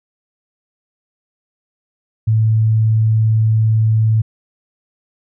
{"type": "tone", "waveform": "sine", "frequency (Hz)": 110.3, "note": "A2", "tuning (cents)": 5, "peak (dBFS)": -10, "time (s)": [2.27, 4.22], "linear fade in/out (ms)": 10, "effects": []}